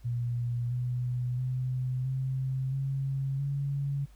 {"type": "tone with pitch steps", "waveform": "sine", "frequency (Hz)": [120, 123.8, 127.72, 131.77, 135.95, 140.25], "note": ["B2", "B2", "C3", "C3", "C#3", "C#3"], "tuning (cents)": [-49, 5, -41, 13, -33, 21], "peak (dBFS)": -28, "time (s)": [0.04, 4.06], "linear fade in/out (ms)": 20, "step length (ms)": 670, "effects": ["added 50 Hz sine -51 dBFS peak until 4.15 s", "pink hiss -65 dBFS RMS until 4.15 s"]}